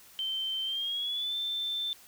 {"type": "tone with pitch glide", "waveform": "sine", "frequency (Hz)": [3108, 3550], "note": ["G7", "A7"], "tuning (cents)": [-16, 15], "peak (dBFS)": -30, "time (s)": [0.19, 1.93], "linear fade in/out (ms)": 0, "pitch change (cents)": 231, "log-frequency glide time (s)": [0.63, 1.35], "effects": ["white hiss -55 dBFS RMS until 2.07 s"]}